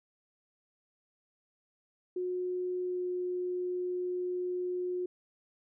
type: tone with pitch glide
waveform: sine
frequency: 362.8 to 360.7 Hz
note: F#4 to F#4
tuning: -34 to -44 cents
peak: -31 dBFS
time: 2.16-5.06 s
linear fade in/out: 5 ms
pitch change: -10 cents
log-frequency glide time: 2.82-3.03 s
effects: none